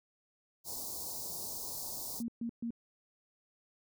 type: band-stop noise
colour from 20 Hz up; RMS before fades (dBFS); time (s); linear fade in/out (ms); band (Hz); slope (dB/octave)
white; -41; 0.64-2.23; 50; 1000 to 4300; 48
type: tone bursts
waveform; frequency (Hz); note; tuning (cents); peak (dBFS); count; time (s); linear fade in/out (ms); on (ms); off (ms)
sine; 233.1; A#3; 0; -34; 3; 2.2-2.706; 2; 82; 130
effects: none